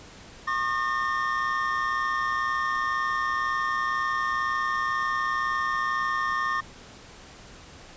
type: tone cluster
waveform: triangle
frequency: 1086 / 1208 / 1820 Hz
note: C#6 / D6 / A#6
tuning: -36 / +48 / -42 cents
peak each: -27 dBFS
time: 0.47-6.61 s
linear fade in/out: 10 ms
effects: pink hiss -47 dBFS RMS until 7.96 s + resampled to 16000 Hz